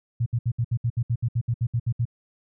sine tone bursts, 118 Hz, A#2, 22 cents sharp, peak -20 dBFS, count 15, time 0.2-2.054 s, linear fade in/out 10 ms, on 62 ms, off 66 ms, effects none

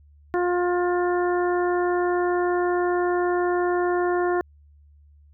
harmonic tone, 354.7 Hz, F4, 27 cents sharp, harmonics 1 / 2 / 3 / 4 / 5, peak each -21 / -27 / -31 / -33 / -35 dBFS, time 0.34-4.41 s, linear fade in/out 0 ms, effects added 73 Hz sine -50 dBFS peak until 5.33 s

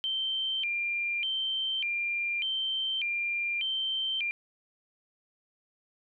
sine tone with vibrato, 2730 Hz, F7, 40 cents flat, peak -28 dBFS, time 0.04-4.31 s, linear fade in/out 0 ms, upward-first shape square, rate 0.84 Hz, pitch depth 230 cents each way, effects none

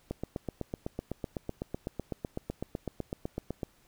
click train, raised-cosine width 2 ms, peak -20 dBFS, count 29, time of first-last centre 0.11-3.632 s, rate 7.95 Hz, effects pink hiss -65 dBFS RMS until 3.87 s

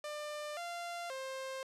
sawtooth tone with pitch steps, 597 / 692 / 529 Hz, D5 / F5 / C5, +28 / -16 / +19 cents, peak -36 dBFS, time 0.04-1.63 s, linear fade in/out 2 ms, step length 530 ms, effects low-pass 10000 Hz 12 dB/octave

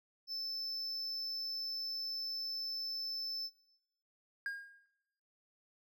triangle tone, 5274 Hz, E8, in tune, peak -37 dBFS, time 0.27-3.5 s, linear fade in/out 50 ms
triangle tone with exponential decay, 1622 Hz, G#6, 41 cents flat, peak -32 dBFS, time 4.46-4.86 s, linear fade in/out 1 ms, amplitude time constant 86 ms
effects noise-tail reverb RT60 0.9 s tail -17 dB re dry

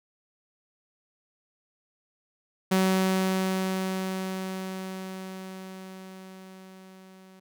sawtooth tone with level ramp, 188.6 Hz, F#3, 33 cents sharp, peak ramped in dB -16 to -46 dBFS, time 2.71-7.4 s, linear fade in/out 10 ms, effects none

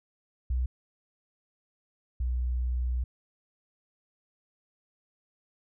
sine tone pair in turn, 62.5 / 61.71 Hz, B1 / B1, +21 / -1 cents, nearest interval unison, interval 22 cents, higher first, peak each -25 / -26 dBFS, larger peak first, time 0.5-0.66 / 2.2-3.04 s, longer second, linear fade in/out 5 ms, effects none

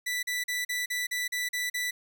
sawtooth tone bursts, 1975.5 Hz, B6, in tune, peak -25 dBFS, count 9, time 0.06-1.91 s, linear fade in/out 10 ms, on 170 ms, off 40 ms, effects none

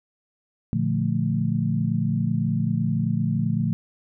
sine chord, Bb major seventh, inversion none, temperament equal, 116.54 / 146.83 / 174.61 / 220 Hz, Bb2 / D3 / F3 / A3, 0 / 0 / 0 / 0 cents, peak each -26 dBFS, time 0.73-3.73 s, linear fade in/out 0 ms, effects none

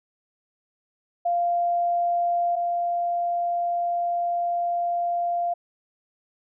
sine tone pair in turn, 695 / 695 Hz, F5 / F5, -9 / -9 cents, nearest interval unison, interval 0 cents, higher neither, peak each -20 / -22 dBFS, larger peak first, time 1.25-2.56 / 2.56-5.54 s, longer second, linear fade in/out 10 ms, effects none

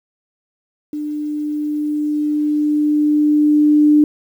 sine tone with level ramp, 298.8 Hz, D4, 30 cents sharp, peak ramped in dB -21 to -7 dBFS, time 0.93-4.04 s, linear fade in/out 2 ms, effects 8-bit

